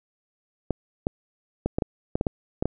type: clicks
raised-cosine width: 2 ms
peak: -10 dBFS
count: 10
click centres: 0.707 / 1.069 / 1.66 / 1.785 / 1.822 / 2.155 / 2.211 / 2.268 / 2.625 / 2.656 s
effects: none